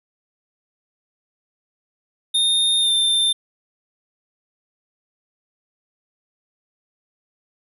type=tone with pitch glide; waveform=square; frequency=3659 to 3584 Hz; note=A#7 to A7; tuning=-33 to +31 cents; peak=-16 dBFS; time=2.34-3.33 s; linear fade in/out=10 ms; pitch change=-36 cents; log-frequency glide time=2.8-2.91 s; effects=none